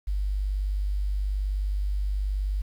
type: tone with quantisation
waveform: sine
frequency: 49.46 Hz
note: G1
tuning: 16 cents sharp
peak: -24 dBFS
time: 0.07-2.62 s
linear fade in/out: 10 ms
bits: 9
effects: none